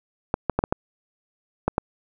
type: clicks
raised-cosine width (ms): 1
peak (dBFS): -6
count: 7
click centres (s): 0.341 / 0.497 / 0.59 / 0.639 / 0.725 / 1.68 / 1.781
effects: none